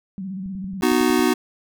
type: tone with vibrato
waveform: sine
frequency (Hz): 190.1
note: F#3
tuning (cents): +47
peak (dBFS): -27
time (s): 0.18-0.81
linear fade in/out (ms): 0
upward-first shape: square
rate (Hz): 16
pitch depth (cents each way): 64
type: click train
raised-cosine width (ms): 5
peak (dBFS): -29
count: 9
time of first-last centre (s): 0.46-1.194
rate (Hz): 10.9
type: chord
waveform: square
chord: B major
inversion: none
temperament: just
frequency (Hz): 246.9 / 308.7 / 370.4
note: B3 / D#4 / F#4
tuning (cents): 0 / -14 / +2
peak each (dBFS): -21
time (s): 0.82-1.34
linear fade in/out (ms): 10
effects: none